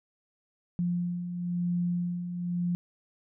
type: beating tone pair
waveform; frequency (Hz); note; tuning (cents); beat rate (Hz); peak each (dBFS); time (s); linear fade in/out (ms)
sine; 174.61 / 175.61; F3 / F3; 0 / +10; 1; -36 / -28; 0.79-2.75; 0
effects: none